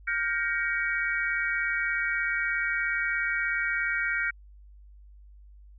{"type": "chord", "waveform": "sine", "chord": "G half-diminished seventh", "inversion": "third", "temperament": "just", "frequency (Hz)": [1411.2, 1568, 1881.6, 2258], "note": ["F6", "G6", "Bb6", "Db7"], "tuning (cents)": [18, 0, 16, 31], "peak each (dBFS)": -31, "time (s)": [0.07, 4.31], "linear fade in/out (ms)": 10, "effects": ["added 50 Hz sine -48 dBFS peak until 5.78 s"]}